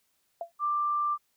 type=tone with exponential decay; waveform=sine; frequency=680 Hz; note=F5; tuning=46 cents flat; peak=-28 dBFS; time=0.41-0.52 s; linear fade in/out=2 ms; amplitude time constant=22 ms
type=tone; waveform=sine; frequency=1182 Hz; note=D6; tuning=11 cents sharp; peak=-25 dBFS; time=0.59-1.18 s; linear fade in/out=50 ms
effects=white hiss -73 dBFS RMS until 1.36 s